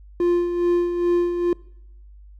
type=tone with tremolo; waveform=triangle; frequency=349.2 Hz; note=F4; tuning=in tune; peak=-13 dBFS; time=0.2-1.53 s; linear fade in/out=2 ms; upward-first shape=sine; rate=2.4 Hz; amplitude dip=55%; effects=noise-tail reverb RT60 0.8 s tail -24 dB re dry + added 50 Hz sine -42 dBFS peak until 2.39 s